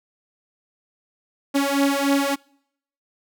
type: beating tone pair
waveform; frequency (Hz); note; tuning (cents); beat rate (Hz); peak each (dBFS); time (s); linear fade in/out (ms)
sawtooth; 277.2 / 280.6; C#4 / C#4; 0 / +21; 3.4; -17; 1.54-2.36; 20
effects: noise-tail reverb RT60 0.7 s tail -26 dB re dry